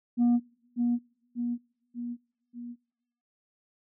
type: tone with echo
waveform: sine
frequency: 240 Hz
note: B3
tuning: 49 cents flat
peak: -17 dBFS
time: 0.17-0.4 s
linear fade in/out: 50 ms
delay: 590 ms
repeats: 4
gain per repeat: -5 dB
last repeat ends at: 2.76 s
effects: noise-tail reverb RT60 0.9 s tail -24 dB re dry + tanh soft clip ceiling -19 dBFS